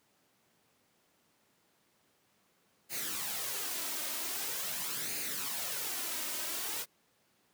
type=noise with flanger; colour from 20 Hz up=white; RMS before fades=-37 dBFS; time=2.89-6.86 s; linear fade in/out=50 ms; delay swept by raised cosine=0.44 to 3.24 ms; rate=0.44 Hz; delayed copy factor=+0.55; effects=pink hiss -71 dBFS RMS until 7.53 s + high-pass 150 Hz 12 dB/octave